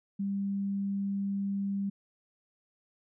sine tone, 198.2 Hz, G3, 19 cents sharp, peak -29 dBFS, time 0.19-1.9 s, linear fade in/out 10 ms, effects none

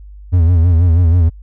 triangle tone with vibrato, 85.2 Hz, F2, 42 cents flat, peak -5 dBFS, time 0.32-1.3 s, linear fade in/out 20 ms, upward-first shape sine, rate 6.2 Hz, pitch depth 97 cents each way, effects added 50 Hz sine -32 dBFS peak until 1.42 s

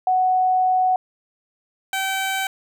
sine / 15% pulse tone pair in turn, 742 / 770.3 Hz, F#5 / G5, +5 / -30 cents, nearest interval minor second, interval 65 cents, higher second, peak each -15 dBFS, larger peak neither, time 0.07-0.96 / 1.93-2.47 s, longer first, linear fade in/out 2 ms, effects none

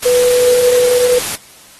sine tone in noise, 493.9 Hz, B4, in tune, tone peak -8 dBFS, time 0.05-1.19 s, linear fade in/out 10 ms, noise white, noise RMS -20 dBFS, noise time 0.02-1.36 s, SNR +9 dB, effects white hiss -41 dBFS RMS until 1.79 s + AAC 32 kbps

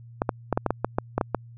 clicks, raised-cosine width 1 ms, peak -8 dBFS, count 11, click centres 0.219 / 0.292 / 0.527 / 0.575 / 0.663 / 0.706 / 0.846 / 0.985 / 1.18 / 1.212 / 1.347 s, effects added 117 Hz sine -43 dBFS peak until 1.57 s

